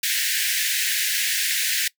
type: high-pass noise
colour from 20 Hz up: pink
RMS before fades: -23 dBFS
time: 0.03-1.88 s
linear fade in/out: 5 ms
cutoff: 1600 Hz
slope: 96 dB/octave
effects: noise-tail reverb RT60 0.1 s tail -21 dB re dry